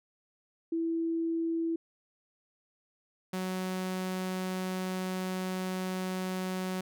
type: tone pair in turn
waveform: sine / sawtooth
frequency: 330 / 185.7 Hz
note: E4 / F#3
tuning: +2 / +7 cents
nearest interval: minor seventh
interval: 995 cents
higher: first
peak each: -28 dBFS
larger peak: neither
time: 0.72-1.76 / 3.33-6.81 s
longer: second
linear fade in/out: 5 ms
effects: none